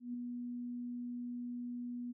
sine tone with ADSR envelope, 243.1 Hz, B3, 27 cents flat, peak -36 dBFS, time 0-2.13 s, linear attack 140 ms, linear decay 4 ms, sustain -3 dB, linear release 24 ms, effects none

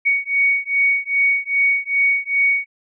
sine beating tone pair, 2235 / 2237.5 Hz, C#7 / C#7, +14 / +16 cents, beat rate 2.5 Hz, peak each -18 dBFS, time 0.05-2.66 s, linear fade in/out 20 ms, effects none

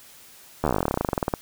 slowing click train, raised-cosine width 1 ms, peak -8 dBFS, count 25, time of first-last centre 0.64-1.338 s, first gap 12 ms, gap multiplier 1.07, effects white hiss -49 dBFS RMS until 1.41 s

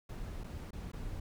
brown noise with dropouts, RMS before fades -42 dBFS, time 0.09-1.2 s, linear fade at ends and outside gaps 5 ms, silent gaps 0.437-0.441 / 0.708-0.73 / 0.918-0.932 s, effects none

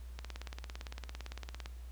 click train, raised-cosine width 0.2 ms, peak -26 dBFS, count 27, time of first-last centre 0.19-1.659 s, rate 17.7 Hz, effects added 60 Hz sine -44 dBFS peak until 1.91 s + pink hiss -63 dBFS RMS until 1.91 s

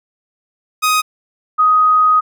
sawtooth / sine tone pair in turn, 1252 / 1252 Hz, D#6 / D#6, +10 / +10 cents, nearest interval unison, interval 0 cents, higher neither, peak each -8 dBFS, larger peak neither, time 0.82-1.02 / 1.58-2.21 s, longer second, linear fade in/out 20 ms, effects none

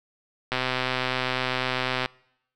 click train, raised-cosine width 0.3 ms, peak -9 dBFS, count 198, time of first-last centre 0.52-2.059 s, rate 128 Hz, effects noise-tail reverb RT60 0.8 s tail -25 dB re dry

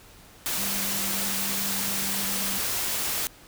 sine tone in noise, 196 Hz, G3, in tune, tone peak -36 dBFS, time 0.58-2.58 s, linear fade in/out 0 ms, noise white, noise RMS -28 dBFS, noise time 0.46-3.27 s, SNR -11 dB, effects pink hiss -51 dBFS RMS until 3.47 s

